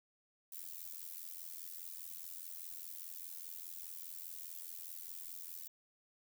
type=noise with amplitude modulation; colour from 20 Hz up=violet; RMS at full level=-44 dBFS; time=0.52-5.68 s; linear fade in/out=5 ms; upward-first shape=sine; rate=84.9 Hz; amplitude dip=90%; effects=none